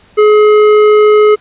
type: tone with hard clipping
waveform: sine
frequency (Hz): 423.2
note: G#4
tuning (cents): +33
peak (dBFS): -5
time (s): 0.17-1.36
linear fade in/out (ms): 20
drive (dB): 10
effects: pink hiss -45 dBFS RMS until 1.4 s + resampled to 8000 Hz